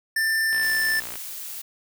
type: tone with pitch glide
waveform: square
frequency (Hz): 1782 to 1767.6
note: A6 to A6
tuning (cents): +22 to +7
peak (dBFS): -21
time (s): 0.16-1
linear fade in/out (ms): 5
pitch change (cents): -15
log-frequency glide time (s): 0.48-0.7
type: click train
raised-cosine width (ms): 0.3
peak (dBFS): -21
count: 38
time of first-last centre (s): 0.53-1.156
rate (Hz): 59.1
type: noise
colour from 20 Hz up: blue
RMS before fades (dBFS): -35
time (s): 0.62-1.62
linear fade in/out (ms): 10
effects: none